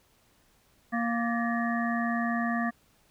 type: harmonic tone with a mistuned harmonic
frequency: 233.1 Hz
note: A#3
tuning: in tune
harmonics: 1 / 3 / 5 / 7 / 8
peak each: -28 / -33 / -35 / -36 / -37 dBFS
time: 0.92-2.71 s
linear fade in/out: 20 ms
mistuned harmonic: 7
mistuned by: +91 cents
effects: pink hiss -65 dBFS RMS until 3.1 s